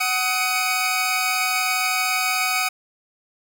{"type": "tone cluster", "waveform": "sawtooth", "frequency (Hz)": [747, 1264, 2248, 2488], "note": ["F#5", "D#6", "C#7", "D#7"], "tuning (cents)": [16, 27, 24, -1], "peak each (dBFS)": -22, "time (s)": [0, 2.69], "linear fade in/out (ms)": 10, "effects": []}